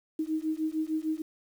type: beating tone pair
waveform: sine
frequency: 311.1 / 317.7 Hz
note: D#4 / D#4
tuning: 0 / +36 cents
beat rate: 6.6 Hz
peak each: -31 / -31 dBFS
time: 0.19-1.22 s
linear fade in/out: 5 ms
effects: 9-bit